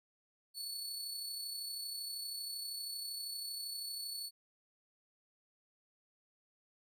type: tone with amplitude modulation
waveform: sawtooth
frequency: 4435 Hz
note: C#8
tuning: in tune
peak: -36 dBFS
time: 0.54-4.31 s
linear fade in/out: 50 ms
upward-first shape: sine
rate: 32.7 Hz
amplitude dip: 35%
effects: none